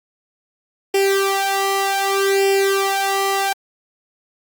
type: tone with flanger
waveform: sawtooth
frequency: 392 Hz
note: G4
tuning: in tune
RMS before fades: -18 dBFS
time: 0.94-3.53 s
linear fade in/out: 5 ms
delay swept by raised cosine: 0.38 to 1.58 ms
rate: 0.65 Hz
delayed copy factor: +0.85
effects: Opus 48 kbps